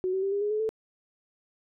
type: tone with pitch steps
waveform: sine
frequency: 370 / 380.8 / 392 / 403.5 / 415.3 / 427.5 / 440 Hz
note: F#4 / F#4 / G4 / G#4 / G#4 / A4 / A4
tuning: 0 / +50 / 0 / -50 / 0 / -50 / 0 cents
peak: -25 dBFS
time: 0.04-0.691 s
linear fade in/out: 0 ms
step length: 93 ms
effects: none